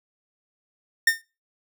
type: tone with exponential decay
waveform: 45% pulse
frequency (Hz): 1819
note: A#6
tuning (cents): -43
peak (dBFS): -12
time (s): 1.07-1.22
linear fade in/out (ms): 5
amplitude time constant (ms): 31
effects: noise-tail reverb RT60 0.3 s tail -22 dB re dry